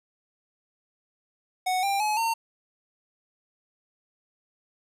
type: tone with pitch steps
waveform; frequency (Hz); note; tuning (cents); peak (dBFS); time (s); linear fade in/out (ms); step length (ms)
square; 740 / 793.1 / 850 / 911; F#5 / G5 / G#5 / A#5; 0 / +20 / +40 / -40; -24; 1.66-2.34; 10; 170
effects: resampled to 32000 Hz + 10-bit